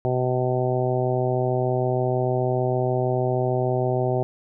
harmonic tone, 126.5 Hz, B2, 42 cents sharp, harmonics 1 / 2 / 3 / 4 / 5 / 6 / 7, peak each -24 / -33 / -25 / -30 / -27 / -30 / -38 dBFS, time 0.05-4.23 s, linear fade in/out 0 ms, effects none

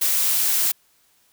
blue noise, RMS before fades -20 dBFS, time 0.01-0.72 s, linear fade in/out 10 ms, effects white hiss -61 dBFS RMS until 1.32 s

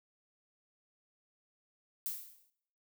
violet noise with exponential decay, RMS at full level -35 dBFS, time 2.06-2.5 s, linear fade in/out 0 ms, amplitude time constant 95 ms, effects noise-tail reverb RT60 0.7 s tail -19 dB re dry

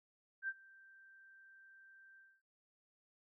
sine tone with ADSR envelope, 1568 Hz, G6, in tune, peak -35 dBFS, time 0.42-2.42 s, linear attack 62 ms, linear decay 46 ms, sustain -24 dB, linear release 240 ms, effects none

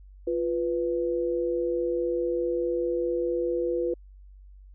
sine tone pair together, 349.2 / 493.9 Hz, F4 / B4, 0 / 0 cents, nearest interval tritone, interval 600 cents, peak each -27 dBFS, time 0.27-3.94 s, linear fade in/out 5 ms, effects added 48 Hz sine -46 dBFS peak until 4.74 s

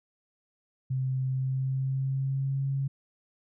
sine tone with pitch glide, 130.81 to 136.68 Hz, C3 to C#3, 0 to -24 cents, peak -26 dBFS, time 0.9-2.88 s, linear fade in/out 10 ms, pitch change +76 cents, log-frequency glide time 1.28-2.65 s, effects none

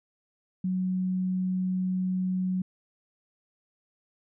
sine tone, 185 Hz, F#3, in tune, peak -25 dBFS, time 0.64-2.62 s, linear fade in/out 5 ms, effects none

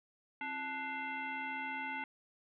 sine tone with frequency modulation, 1480 Hz, F#6, in tune, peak -37 dBFS, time 0.41-2.04 s, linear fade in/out 2 ms, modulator 607 Hz, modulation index 1.7, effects none

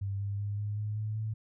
sine tone with pitch steps, 98.8 / 100.47 / 102.17 / 103.89 / 105.65 / 107.43 / 109.25 Hz, G2 / G2 / G#2 / G#2 / G#2 / A2 / A2, +14 / +43 / -28 / +1 / +30 / -41 / -12 cents, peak -31 dBFS, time 0.01-1.34 s, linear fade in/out 10 ms, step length 190 ms, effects none

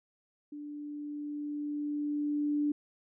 sine tone with level ramp, 294 Hz, D4, 2 cents sharp, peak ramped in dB -40 to -26 dBFS, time 0.52-2.72 s, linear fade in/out 5 ms, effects none

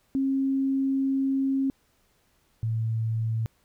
sine tone pair in turn, 270 / 112.25 Hz, C#4 / A2, -45 / +35 cents, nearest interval octave + minor third, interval 1520 cents, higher first, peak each -22 / -24 dBFS, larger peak first, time 0.15-1.7 / 2.63-3.46 s, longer first, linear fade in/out 0 ms, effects pink hiss -67 dBFS RMS until 3.64 s

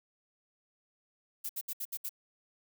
violet noise bursts, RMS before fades -37 dBFS, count 6, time 1.44-2.093 s, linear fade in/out 10 ms, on 53 ms, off 67 ms, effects none

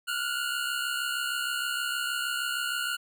25% pulse tone pair together, 1396.9 / 1463.3 Hz, F6 / F#6, 0 / -20 cents, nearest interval minor second, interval 80 cents, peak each -28 dBFS, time 0.07-2.97 s, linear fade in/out 20 ms, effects none

